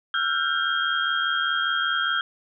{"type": "tone cluster", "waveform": "sine", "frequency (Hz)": [1345, 1430, 1577, 3228], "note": ["E6", "F6", "G6", "G#7"], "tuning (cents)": [34, 41, 10, -50], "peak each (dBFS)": -27, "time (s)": [0.14, 2.21], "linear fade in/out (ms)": 2, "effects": []}